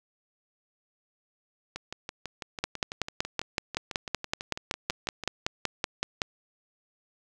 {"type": "two click trains", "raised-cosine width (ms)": 0.2, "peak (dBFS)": [-18, -9], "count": [22, 20], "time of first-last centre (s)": [[1.76, 5.237], [2.64, 6.218]], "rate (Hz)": [6.04, 5.31], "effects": []}